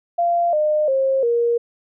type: tone with pitch steps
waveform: sine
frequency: 690 / 607.7 / 535.1 / 471.3 Hz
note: F5 / D#5 / C5 / A#4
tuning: -21 / -41 / +39 / +19 cents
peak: -15 dBFS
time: 0.18-1.58 s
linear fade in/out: 10 ms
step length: 350 ms
effects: none